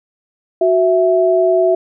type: tone pair together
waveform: sine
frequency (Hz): 370 / 659.3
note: F#4 / E5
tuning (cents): 0 / 0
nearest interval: minor seventh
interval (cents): 1000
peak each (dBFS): -13 / -12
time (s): 0.61-1.75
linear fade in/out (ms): 5
effects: none